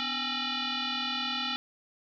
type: tone with frequency modulation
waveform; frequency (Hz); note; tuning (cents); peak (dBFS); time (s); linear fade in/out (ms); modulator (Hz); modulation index
sine; 249.1; B3; +15; -29; 0-1.56; 0; 538; 7.4
effects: none